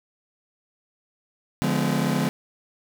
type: chord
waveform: 40% pulse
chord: D diminished seventh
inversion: none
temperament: just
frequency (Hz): 146.83 / 176.2 / 211.4 / 253.7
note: D3 / F3 / Ab3 / Cb4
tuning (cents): 0 / +16 / +31 / +47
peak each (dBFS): -26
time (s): 1.62-2.29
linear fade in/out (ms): 0
effects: none